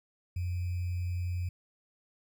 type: tone with sample-and-hold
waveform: sine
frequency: 88.9 Hz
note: F2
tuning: 31 cents sharp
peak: -30 dBFS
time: 0.36-1.49 s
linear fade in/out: 5 ms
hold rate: 2450 Hz
effects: none